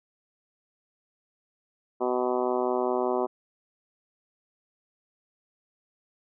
harmonic tone, 125.2 Hz, B2, 24 cents sharp, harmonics 2 / 3 / 4 / 5 / 6 / 7 / 8 / 9 / 10, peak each -34 / -27 / -33 / -31 / -33 / -37 / -35 / -39 / -44 dBFS, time 2-3.27 s, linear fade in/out 20 ms, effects none

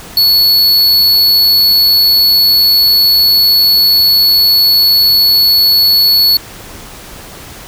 square tone, 4407 Hz, C#8, 11 cents flat, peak -6 dBFS, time 0.17-6.37 s, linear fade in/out 2 ms, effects pink hiss -31 dBFS RMS until 7.67 s

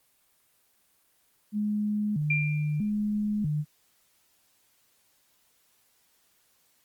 sine tone with vibrato, 177.2 Hz, F3, 25 cents sharp, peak -25 dBFS, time 1.52-3.65 s, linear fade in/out 50 ms, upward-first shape square, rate 0.78 Hz, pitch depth 290 cents each way
sine tone with exponential decay, 2380 Hz, D7, 22 cents sharp, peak -22 dBFS, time 2.3-2.9 s, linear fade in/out 5 ms, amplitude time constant 130 ms
effects white hiss -67 dBFS RMS until 6.84 s + Opus 24 kbps

